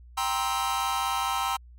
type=chord; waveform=45% pulse; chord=C dominant seventh; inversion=second; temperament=just; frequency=784.9 / 941.9 / 1046.5 / 1308.1 Hz; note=G5 / Bb5 / C6 / E6; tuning=+2 / +18 / 0 / -14 cents; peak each=-31 dBFS; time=0.17-1.57 s; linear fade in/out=10 ms; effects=added 60 Hz sine -46 dBFS peak until 1.78 s + MP3 64 kbps